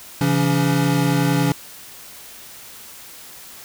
square tone cluster, 137.2 / 167.9 / 283.2 Hz, C#3 / E3 / C#4, -17 / +32 / +37 cents, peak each -21 dBFS, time 0.21-1.52 s, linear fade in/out 2 ms, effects white hiss -40 dBFS RMS until 3.64 s

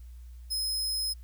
sawtooth tone, 5120 Hz, D#8, 49 cents sharp, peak -26 dBFS, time 0.5-1.14 s, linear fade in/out 20 ms, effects added 60 Hz sine -43 dBFS peak until 1.23 s + white hiss -67 dBFS RMS until 1.23 s

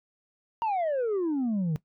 sine exponential sweep, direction down, 943 to 148.2 Hz, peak -22 dBFS, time 0.62-1.76 s, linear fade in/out 0 ms, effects noise-tail reverb RT60 0.1 s tail -19 dB re dry + tanh soft clip ceiling -24 dBFS

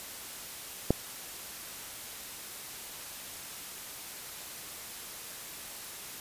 click, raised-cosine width 2 ms, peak -9 dBFS, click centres 0.906 s, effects white hiss -43 dBFS RMS until 6.2 s + resampled to 32000 Hz

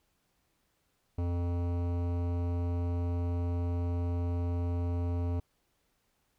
sine tone with hard clipping, 87 Hz, F2, 6 cents flat, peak -31 dBFS, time 1.18-5.4 s, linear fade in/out 5 ms, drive 16 dB, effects pink hiss -75 dBFS RMS until 6.38 s

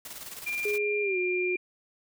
white noise with tremolo, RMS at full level -40 dBFS, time 0.05-0.78 s, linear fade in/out 2 ms, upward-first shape square, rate 19 Hz, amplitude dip 50%
sine tone, 2390 Hz, D7, 30 cents sharp, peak -29 dBFS, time 0.46-1.57 s, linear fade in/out 10 ms
sine tone with pitch glide, 415.3 to 363.6 Hz, G#4 to F#4, 0 to -30 cents, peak -27 dBFS, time 0.65-1.56 s, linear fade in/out 5 ms, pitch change -230 cents, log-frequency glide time 1.02-1.18 s
effects none

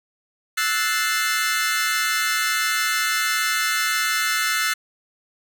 sawtooth chord, F# half-diminished seventh, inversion third, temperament equal, 1318.5 / 1480 / 1760 / 2093 Hz, E6 / F#6 / A6 / C7, 0 / 0 / 0 / 0 cents, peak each -22 dBFS, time 0.57-4.74 s, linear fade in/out 10 ms, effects none

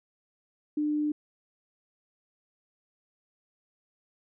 sine tone, 299.3 Hz, D4, 33 cents sharp, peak -25 dBFS, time 0.77-1.12 s, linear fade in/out 5 ms, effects none

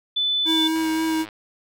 sine tone, 3500 Hz, A7, 10 cents flat, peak -19 dBFS, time 0.16-0.68 s, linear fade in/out 10 ms
square tone with vibrato, 320 Hz, D#4, 49 cents sharp, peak -21 dBFS, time 0.45-1.26 s, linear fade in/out 50 ms, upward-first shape sine, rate 3.8 Hz, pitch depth 13 cents each way
click train, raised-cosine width 0.3 ms, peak -22 dBFS, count 57, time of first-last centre 0.76-1.288 s, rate 106 Hz
effects none

